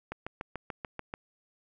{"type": "click train", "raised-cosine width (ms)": 0.5, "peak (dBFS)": -21, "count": 8, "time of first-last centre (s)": [0.12, 1.139], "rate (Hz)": 6.87, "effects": []}